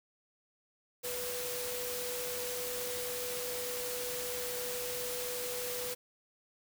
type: tone in noise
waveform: sine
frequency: 493.9 Hz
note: B4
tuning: in tune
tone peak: -39 dBFS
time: 1.03-5.95 s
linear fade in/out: 20 ms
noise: white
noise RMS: -39 dBFS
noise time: 1.03-5.95 s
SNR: -3 dB
effects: none